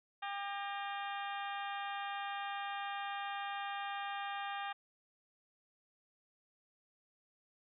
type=harmonic tone with a mistuned harmonic; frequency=400.4 Hz; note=G4; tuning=37 cents sharp; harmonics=2 / 3 / 4 / 5 / 6 / 7 / 8 / 9; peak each=-41 / -45 / -47 / -49 / -51 / -52 / -53 / -54 dBFS; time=0.22-4.73 s; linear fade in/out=10 ms; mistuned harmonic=5; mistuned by=-110 cents; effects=none